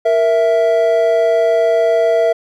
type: tone pair together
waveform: triangle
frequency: 466.5 / 659.3 Hz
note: A#4 / E5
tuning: +1 / 0 cents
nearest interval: tritone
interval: 599 cents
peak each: -13 / -10 dBFS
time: 0.05-2.33 s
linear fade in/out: 10 ms
effects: none